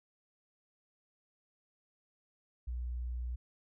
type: tone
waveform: sine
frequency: 60.8 Hz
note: B1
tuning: 26 cents flat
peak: -35 dBFS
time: 2.67-3.36 s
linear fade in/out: 10 ms
effects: none